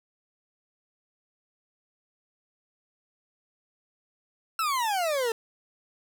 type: exponential sweep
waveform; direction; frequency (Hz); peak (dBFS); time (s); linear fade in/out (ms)
40% pulse; down; 1361 to 440; -24; 4.59-5.32; 2
effects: none

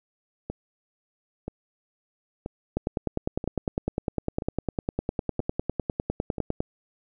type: two click trains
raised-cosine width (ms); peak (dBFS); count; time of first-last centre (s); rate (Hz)
2; -18 / -12; 7 / 39; 0.5-6.382 / 2.77-6.605; 1.02 / 9.91
effects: none

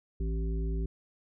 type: harmonic tone with a mistuned harmonic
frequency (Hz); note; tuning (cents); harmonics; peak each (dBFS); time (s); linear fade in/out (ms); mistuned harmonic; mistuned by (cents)
55; A1; 0; 1 / 3 / 5 / 7; -29 / -38 / -44 / -42; 0.2-0.86; 5; 5; -20
effects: none

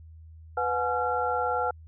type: tone cluster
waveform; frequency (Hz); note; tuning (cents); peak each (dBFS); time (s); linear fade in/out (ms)
sine; 496.5 / 727 / 845 / 1372; B4 / F#5 / G#5 / F6; +9 / -31 / +30 / -31; -30; 0.57-1.71; 5
effects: added 80 Hz sine -45 dBFS peak until 1.87 s

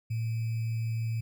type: tone with sample-and-hold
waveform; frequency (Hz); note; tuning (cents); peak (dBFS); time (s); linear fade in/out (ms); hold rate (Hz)
sine; 113.3; A#2; -49; -28; 0.1-1.21; 10; 2450
effects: none

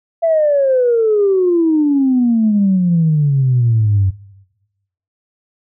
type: exponential sweep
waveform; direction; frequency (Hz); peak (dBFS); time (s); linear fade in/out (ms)
sine; down; 674 to 94.1; -9; 0.22-4.11; 20
effects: noise-tail reverb RT60 1.0 s tail -21 dB re dry + tanh soft clip ceiling -5 dBFS

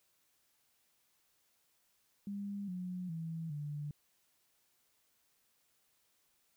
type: tone with pitch steps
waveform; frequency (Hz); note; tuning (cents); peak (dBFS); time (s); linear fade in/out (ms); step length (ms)
sine; 201.1 / 181.24 / 163.34 / 147.21; G3 / F#3 / E3 / D3; +44 / -36 / -16 / +4; -38; 2.27-3.91; 2; 410
effects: white hiss -75 dBFS RMS until 6.56 s

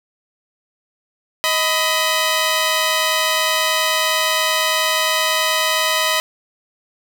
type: tone pair together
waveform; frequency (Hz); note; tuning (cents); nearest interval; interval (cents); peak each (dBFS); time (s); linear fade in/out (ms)
10% pulse; 630 / 999.4; D#5 / B5; +21 / +20; minor sixth; 799; -10; 1.44-6.2; 0
effects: none

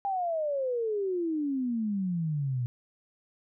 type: exponential sweep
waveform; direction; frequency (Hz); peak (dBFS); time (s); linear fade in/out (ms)
sine; down; 808 to 119.1; -27; 0.05-2.66; 0
effects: none

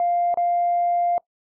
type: tone with dropouts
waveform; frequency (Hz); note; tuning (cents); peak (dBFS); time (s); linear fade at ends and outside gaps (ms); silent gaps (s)
sine; 698.5; F5; 0; -17; 0-1.18; 1; 0.342-0.373
effects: noise-tail reverb RT60 0.1 s tail -22 dB re dry + tanh soft clip ceiling -13 dBFS

